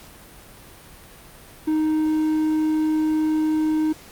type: tone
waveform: triangle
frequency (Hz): 311.1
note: D#4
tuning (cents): 0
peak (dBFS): -16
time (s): 1.67-3.93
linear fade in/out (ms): 10
effects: pink hiss -45 dBFS RMS until 4.11 s + Opus 48 kbps